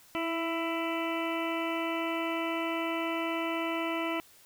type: harmonic tone with a mistuned harmonic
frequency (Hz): 332.2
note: E4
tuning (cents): +13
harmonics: 1 / 2 / 3 / 4 / 6 / 7 / 8 / 9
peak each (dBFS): -33 / -36 / -38 / -39 / -41 / -41 / -42 / -43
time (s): 0.15-4.2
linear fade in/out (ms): 0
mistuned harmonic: 1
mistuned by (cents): -20
effects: white hiss -58 dBFS RMS until 4.45 s